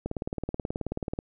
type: click train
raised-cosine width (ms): 2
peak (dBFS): -17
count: 22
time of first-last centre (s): 0.06-1.189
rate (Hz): 18.6
effects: none